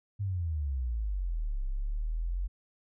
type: exponential two-way sweep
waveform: sine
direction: down then up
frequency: 103.5 to 32.55 to 46.44 Hz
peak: -29 dBFS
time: 0.19-2.48 s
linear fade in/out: 20 ms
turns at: 1.64 s
effects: none